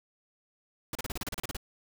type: noise bursts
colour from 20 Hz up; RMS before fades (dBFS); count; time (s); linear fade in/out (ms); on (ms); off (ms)
pink; -35; 12; 0.93-1.568; 2; 22; 34
effects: none